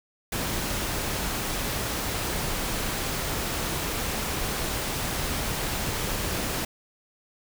pink noise, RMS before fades -29 dBFS, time 0.32-6.65 s, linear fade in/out 5 ms, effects none

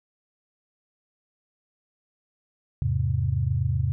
sine chord, E augmented, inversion none, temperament equal with one note detuned, 82.41 / 103.83 / 131.27 Hz, E2 / G#2 / B#2, 0 / 0 / +6 cents, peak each -27 / -26 / -25 dBFS, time 2.82-3.92 s, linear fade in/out 0 ms, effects none

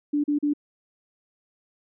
sine tone bursts, 292.6 Hz, D4, 6 cents flat, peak -20 dBFS, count 3, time 0.13-0.536 s, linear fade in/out 10 ms, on 110 ms, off 38 ms, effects none

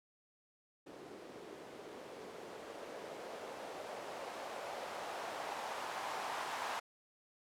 violet noise with low-pass filter sweep, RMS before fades -45 dBFS, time 0.86-6.8 s, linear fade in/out 10 ms, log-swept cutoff 350 to 930 Hz, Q 1.8, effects none

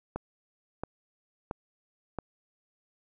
click train, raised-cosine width 1 ms, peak -19 dBFS, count 4, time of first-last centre 0.16-2.187 s, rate 1.48 Hz, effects none

